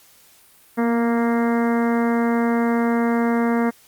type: harmonic tone with a mistuned harmonic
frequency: 233.1 Hz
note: A#3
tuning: in tune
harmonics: 1 / 2 / 3 / 4 / 5 / 6 / 7 / 8 / 9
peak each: -18 / -24 / -28 / -30 / -32 / -34 / -35 / -36 / -37 dBFS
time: 0.77-3.71 s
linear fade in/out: 20 ms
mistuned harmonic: 1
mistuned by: +18 cents
effects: white hiss -52 dBFS RMS until 3.87 s + Opus 48 kbps